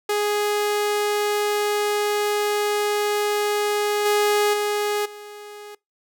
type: tone with level steps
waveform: sawtooth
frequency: 415.3 Hz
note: G#4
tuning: in tune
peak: -16 / -13 / -17 / -33 dBFS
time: 0.09-5.75 s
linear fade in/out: 5 ms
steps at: 4.05 / 4.53 / 5.05 s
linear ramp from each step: 10 ms
effects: noise-tail reverb RT60 0.2 s tail -24 dB re dry